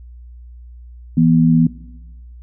sine tone pair together, 164.63 / 243.2 Hz, E3 / B3, -2 / -26 cents, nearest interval perfect fifth, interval 676 cents, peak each -12 dBFS, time 1.17-1.67 s, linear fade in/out 5 ms, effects noise-tail reverb RT60 1.0 s tail -17 dB re dry + added 60 Hz sine -35 dBFS peak until 2.42 s

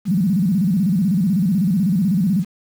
sine tone with vibrato, 187.3 Hz, F#3, 21 cents sharp, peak -14 dBFS, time 0.05-2.45 s, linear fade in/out 50 ms, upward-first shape square, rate 16 Hz, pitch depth 180 cents each way, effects 7-bit

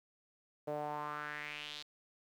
sawtooth tone with band-pass filter sweep, 148.7 Hz, D3, 22 cents sharp, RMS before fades -42 dBFS, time 0.67-1.83 s, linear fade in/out 10 ms, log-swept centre 550 to 4100 Hz, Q 3.6, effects 11-bit

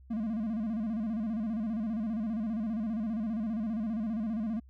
triangle tone with vibrato, 220 Hz, A3, in tune, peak -28 dBFS, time 0.1-4.6 s, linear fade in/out 10 ms, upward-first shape square, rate 15 Hz, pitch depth 93 cents each way, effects added 65 Hz sine -52 dBFS peak until 4.69 s

